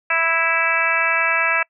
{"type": "harmonic tone", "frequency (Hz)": 329.6, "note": "E4", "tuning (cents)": 0, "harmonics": [2, 3, 4, 5, 6, 7, 8], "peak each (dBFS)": [-27, -27, -23, -22, -25, -22, -23], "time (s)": [0.1, 1.63], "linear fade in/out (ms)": 5, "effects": ["noise-tail reverb RT60 0.1 s tail -26 dB re dry"]}